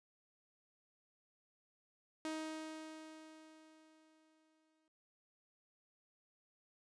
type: tone with exponential decay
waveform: sawtooth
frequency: 314.5 Hz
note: D#4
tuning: 19 cents sharp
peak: -35 dBFS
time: 2.25-4.88 s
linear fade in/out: 1 ms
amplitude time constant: 570 ms
effects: resampled to 22050 Hz